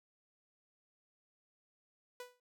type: tone with exponential decay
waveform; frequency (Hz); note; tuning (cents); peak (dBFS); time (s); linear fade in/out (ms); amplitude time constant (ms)
sawtooth; 493.9; B4; 0; -38; 2.2-2.4; 2; 43
effects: none